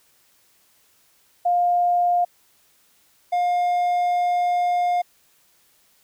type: tone pair in turn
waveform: sine / triangle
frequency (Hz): 706 / 709.7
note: F5 / F5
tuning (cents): +19 / +28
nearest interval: unison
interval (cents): 9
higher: second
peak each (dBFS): -16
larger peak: neither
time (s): 1.45-2.25 / 3.32-5.02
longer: second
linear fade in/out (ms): 10
effects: white hiss -60 dBFS RMS until 6.03 s